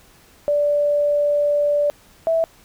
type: tone pair in turn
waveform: sine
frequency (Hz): 584 / 655.5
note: D5 / E5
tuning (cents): -10 / -10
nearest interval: major second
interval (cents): 200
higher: second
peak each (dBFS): -15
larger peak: neither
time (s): 0.48-1.9 / 2.27-2.44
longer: first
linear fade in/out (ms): 0
effects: pink hiss -51 dBFS RMS until 2.64 s